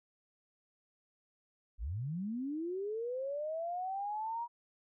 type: linear sweep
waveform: sine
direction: up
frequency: 42.71 to 959 Hz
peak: -35 dBFS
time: 1.78-4.48 s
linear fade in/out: 50 ms
effects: none